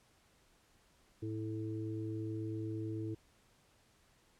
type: harmonic tone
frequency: 109.1 Hz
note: A2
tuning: 14 cents flat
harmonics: 1 / 3 / 4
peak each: -40 / -40 / -48 dBFS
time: 1.22-3.15 s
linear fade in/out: 10 ms
effects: pink hiss -69 dBFS RMS until 4.39 s + low-pass 11000 Hz 12 dB/octave